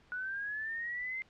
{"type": "linear sweep", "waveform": "sine", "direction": "up", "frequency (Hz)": [1462, 2095], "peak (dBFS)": -35, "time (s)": [0.12, 1.22], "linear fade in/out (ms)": 0, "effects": ["pink hiss -64 dBFS RMS until 1.29 s", "low-pass 4000 Hz 12 dB/octave"]}